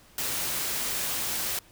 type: noise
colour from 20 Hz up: white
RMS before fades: -30 dBFS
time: 0.18-1.59 s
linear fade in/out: 2 ms
effects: pink hiss -56 dBFS RMS until 1.71 s